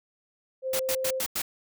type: tone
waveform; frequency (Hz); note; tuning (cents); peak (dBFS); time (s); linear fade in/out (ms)
sine; 523.3; C5; 0; -27; 0.62-1.23; 50
type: noise bursts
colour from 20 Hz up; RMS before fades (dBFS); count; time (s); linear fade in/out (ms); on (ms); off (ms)
white; -29; 5; 0.73-1.419; 5; 65; 91
effects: none